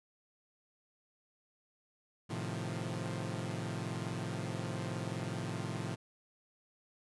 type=chord; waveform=sawtooth; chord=F dominant seventh; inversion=first; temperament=equal; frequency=110 / 130.81 / 155.56 / 174.61 Hz; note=A2 / C3 / Eb3 / F3; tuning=0 / 0 / 0 / 0 cents; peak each=-37 / -38 / -40 / -38 dBFS; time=2.29-5.96 s; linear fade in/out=20 ms; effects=resampled to 24000 Hz